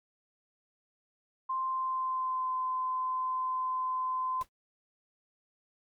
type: tone with pitch glide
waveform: sine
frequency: 1046.5 to 1028.5 Hz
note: C6 to C6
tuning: 0 to -30 cents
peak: -30 dBFS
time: 1.49-4.43 s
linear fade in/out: 10 ms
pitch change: -30 cents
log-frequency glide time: 1.65-2.53 s
type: noise with exponential decay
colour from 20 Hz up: pink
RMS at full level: -43 dBFS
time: 4.41-4.49 s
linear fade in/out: 0 ms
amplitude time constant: 17 ms
effects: noise-tail reverb RT60 0.1 s tail -26 dB re dry